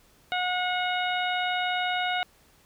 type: harmonic tone with a mistuned harmonic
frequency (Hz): 726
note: F#5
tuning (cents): -33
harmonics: 1 / 2 / 3 / 4 / 5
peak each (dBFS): -28 / -31 / -33 / -34 / -35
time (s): 0.32-2.23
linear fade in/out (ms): 0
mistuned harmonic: 5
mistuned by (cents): +42
effects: pink hiss -60 dBFS RMS until 2.65 s